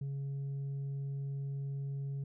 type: tone with tanh clipping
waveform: triangle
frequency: 138.59 Hz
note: C#3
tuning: in tune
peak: -36 dBFS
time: 0.01-2.24 s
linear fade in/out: 5 ms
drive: 7 dB
effects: none